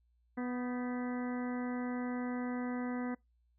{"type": "harmonic tone with a mistuned harmonic", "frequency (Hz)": 247.2, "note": "B3", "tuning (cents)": 2, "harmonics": [1, 2, 3, 4, 5, 6, 7, 8], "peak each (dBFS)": [-35, -44, -47, -50, -51, -52, -54, -51], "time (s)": [0.37, 3.15], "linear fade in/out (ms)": 10, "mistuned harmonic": 6, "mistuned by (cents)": 63, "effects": ["noise-tail reverb RT60 0.2 s tail -25 dB re dry", "added 59 Hz sine -69 dBFS peak until 3.58 s"]}